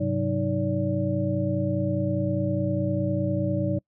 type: tone cluster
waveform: sine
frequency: 101.6 / 131.5 / 186.4 / 310.1 / 575 Hz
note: G#2 / C3 / F#3 / D#4 / D5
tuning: -38 / +9 / +13 / -6 / -37 cents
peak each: -29 dBFS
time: 0-3.79 s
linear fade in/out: 10 ms
effects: noise-tail reverb RT60 0.1 s tail -26 dB re dry